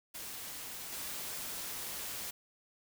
white noise with level steps, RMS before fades -44 / -41 dBFS, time 0.14-2.31 s, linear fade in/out 10 ms, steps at 0.92 s, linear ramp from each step 5 ms, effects none

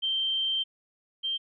sine tone pair in turn, 3136 / 3149 Hz, G7 / G7, 0 / +7 cents, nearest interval unison, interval 7 cents, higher second, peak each -25 / -27 dBFS, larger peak first, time 0.02-0.64 / 1.23-1.38 s, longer first, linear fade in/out 20 ms, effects none

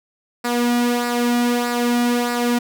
sawtooth tone with flanger, 241.1 Hz, B3, 41 cents flat, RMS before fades -19 dBFS, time 0.44-2.59 s, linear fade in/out 10 ms, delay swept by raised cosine 0.31 to 1.91 ms, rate 1.6 Hz, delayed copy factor -0.55, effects none

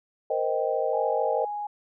sine chord, C minor seventh, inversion third, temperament equal with one note detuned, 466.2 / 519.6 / 622.3 / 784 Hz, Bb4 / C5 / Eb5 / G5, 0 / -12 / 0 / 0 cents, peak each -29 / -28 / -28 / -31 dBFS, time 0.3-1.45 s, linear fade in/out 5 ms
sine tone, 829 Hz, G#5, 3 cents flat, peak -29 dBFS, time 0.93-1.67 s, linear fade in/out 5 ms
effects none

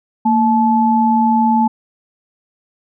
sine tone pair together, 229.4 / 866 Hz, A#3 / A5, -28 / -28 cents, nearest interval octave + major seventh, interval 2300 cents, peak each -13 dBFS, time 0.25-1.68 s, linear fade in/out 10 ms, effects none

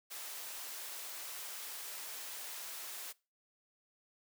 white high-pass noise, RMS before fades -45 dBFS, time 0.1-3.13 s, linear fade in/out 20 ms, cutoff 490 Hz, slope 12 dB/octave, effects noise-tail reverb RT60 0.3 s tail -22 dB re dry

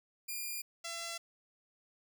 5% pulse tone pair in turn, 2407 / 675.4 Hz, D7 / E5, +42 / +42 cents, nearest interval octave + minor seventh, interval 2200 cents, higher first, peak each -28 dBFS, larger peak neither, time 0.28-0.62 / 0.84-1.18 s, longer neither, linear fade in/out 10 ms, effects none

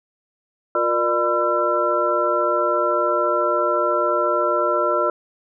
sine tone cluster, 354.4 / 470.6 / 599 / 1003 / 1347 Hz, F4 / A#4 / D5 / B5 / E6, +25 / +16 / +34 / +26 / +37 cents, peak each -25 / -26 / -21 / -26 / -21 dBFS, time 0.75-5.1 s, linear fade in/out 2 ms, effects none

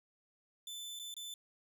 sawtooth tone with dropouts, 3520 Hz, A7, in tune, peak -40 dBFS, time 0.67-1.34 s, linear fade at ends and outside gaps 2 ms, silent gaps 0.991-0.996 / 1.141-1.166 s, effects none

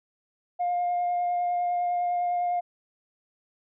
sine tone with vibrato, 708 Hz, F5, 23 cents sharp, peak -22 dBFS, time 0.59-2.61 s, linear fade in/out 20 ms, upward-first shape sine, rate 9.9 Hz, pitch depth 11 cents each way, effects tanh soft clip ceiling -21 dBFS

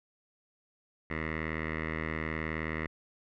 10% pulse tone with low-pass filter, 79.1 Hz, D#2, 29 cents sharp, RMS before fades -35 dBFS, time 1.1-2.87 s, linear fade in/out 5 ms, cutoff 2000 Hz, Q 5.2, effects none

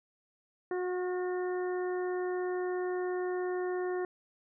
harmonic tone with a mistuned harmonic, 363.4 Hz, F#4, 31 cents flat, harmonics 1 / 2 / 3 / 4 / 5, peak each -31 / -41 / -46 / -48 / -46 dBFS, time 0.71-4.05 s, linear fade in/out 2 ms, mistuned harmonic 4, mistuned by -23 cents, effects none

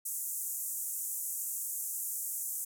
white band-pass noise, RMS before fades -37 dBFS, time 0.05-2.65 s, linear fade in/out 10 ms, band 6800 to 15000 Hz, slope 48 dB/octave, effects none

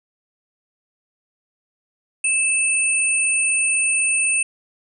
sine tone pair together, 2628 / 8984 Hz, E7 / C#9, -6 / +22 cents, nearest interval octave + major sixth, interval 2128 cents, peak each -19 dBFS, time 2.24-4.43 s, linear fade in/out 5 ms, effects none

